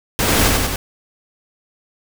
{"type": "noise with echo", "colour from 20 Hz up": "pink", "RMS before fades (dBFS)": -17, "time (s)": [0.19, 0.48], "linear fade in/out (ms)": 0, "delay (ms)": 93, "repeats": 3, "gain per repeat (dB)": -2, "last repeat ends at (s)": 0.759, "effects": []}